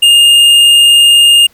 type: tone with hard clipping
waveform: triangle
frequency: 2826 Hz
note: F7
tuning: 20 cents sharp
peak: -4 dBFS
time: 0.02-1.47 s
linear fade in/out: 10 ms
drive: 12 dB
effects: pink hiss -48 dBFS RMS until 1.53 s